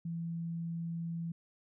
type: tone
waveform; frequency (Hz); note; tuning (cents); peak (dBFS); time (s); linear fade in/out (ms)
sine; 167.3; E3; +26; -35; 0.05-1.32; 5
effects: none